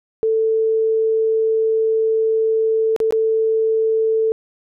sine tone with dropouts, 443.4 Hz, A4, 13 cents sharp, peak -14 dBFS, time 0.23-4.32 s, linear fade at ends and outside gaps 0 ms, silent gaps 2.963-3.002 / 3.108-3.124 s, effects none

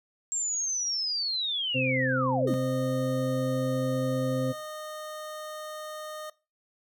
sine linear sweep, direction down, 7500 to 185 Hz, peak -27 dBFS, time 0.32-2.54 s, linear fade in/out 0 ms
harmonic tone, 130.1 Hz, C3, 9 cents flat, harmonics 1 / 2 / 4, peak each -30 / -30 / -30 dBFS, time 1.74-4.53 s, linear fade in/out 20 ms
25% pulse tone, 615 Hz, D#5, 20 cents flat, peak -33 dBFS, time 2.47-6.3 s, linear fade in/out 5 ms
effects noise-tail reverb RT60 0.3 s tail -20 dB re dry

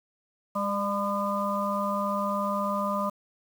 harmonic tone with a mistuned harmonic, 202.6 Hz, G#3, 43 cents flat, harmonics 1 / 3 / 5 / 6, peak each -31 / -31 / -31 / -31 dBFS, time 0.55-3.1 s, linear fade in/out 10 ms, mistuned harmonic 3, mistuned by -25 cents, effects 8-bit

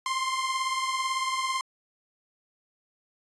sawtooth beating tone pair, 1046.5 / 1064.5 Hz, C6 / C6, 0 / +30 cents, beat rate 18 Hz, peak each -24 / -29 dBFS, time 0.06-1.61 s, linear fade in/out 2 ms, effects resampled to 22050 Hz

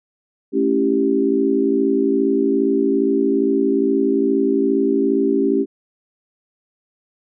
sine chord, A dominant seventh, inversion none, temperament equal, 220 / 277.2 / 329.6 / 392 Hz, A3 / C#4 / E4 / G4, 0 / 0 / 0 / 0 cents, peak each -23 / -18 / -23 / -18 dBFS, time 0.52-5.66 s, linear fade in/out 50 ms, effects none

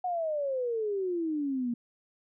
sine exponential sweep, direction down, 740 to 233.1 Hz, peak -28 dBFS, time 0.04-1.74 s, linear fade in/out 5 ms, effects none

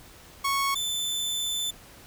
sawtooth tone pair in turn, 1105 / 3525 Hz, C#6 / A7, -6 / +2 cents, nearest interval octave + minor sixth, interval 2008 cents, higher second, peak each -20 / -24 dBFS, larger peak first, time 0.44-0.75 / 0.75-1.71 s, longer second, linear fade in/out 10 ms, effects pink hiss -50 dBFS RMS until 2.06 s

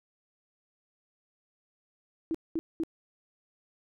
sine tone bursts, 325.6 Hz, E4, 21 cents flat, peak -27 dBFS, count 3, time 2.31-2.835 s, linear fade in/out 0 ms, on 35 ms, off 210 ms, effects none

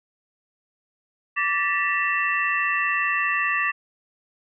sine tone cluster, 1163 / 1774 / 1949 / 2681 Hz, D6 / A6 / B6 / E7, -17 / +14 / -23 / +29 cents, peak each -26 dBFS, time 1.36-3.72 s, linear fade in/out 20 ms, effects none

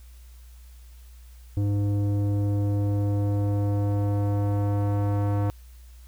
square tone with low-pass filter sweep, 101.8 Hz, G#2, 34 cents flat, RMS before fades -24 dBFS, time 1.57-5.5 s, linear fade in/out 0 ms, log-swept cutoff 340 to 1000 Hz, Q 1, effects added 60 Hz sine -44 dBFS peak until 6.07 s + white hiss -59 dBFS RMS until 6.07 s

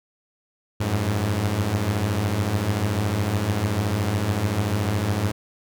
sawtooth tone cluster, 92.1 / 99.5 / 105.8 Hz, F#2 / G2 / G#2, -7 / +26 / +33 cents, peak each -23 / -27 / -19 dBFS, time 0.8-5.32 s, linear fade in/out 10 ms, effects none

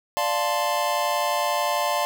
square chord, D minor seventh, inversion none, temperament equal, 587.3 / 698.5 / 880 / 1046.5 Hz, D5 / F5 / A5 / C6, 0 / 0 / 0 / 0 cents, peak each -28 dBFS, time 0.17-2.05 s, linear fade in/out 0 ms, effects none

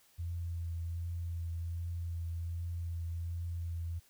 sine tone with vibrato, 84.7 Hz, E2, 48 cents sharp, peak -35 dBFS, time 0.18-4 s, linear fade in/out 20 ms, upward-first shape triangle, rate 1.3 Hz, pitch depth 22 cents each way, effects white hiss -66 dBFS RMS until 4.09 s

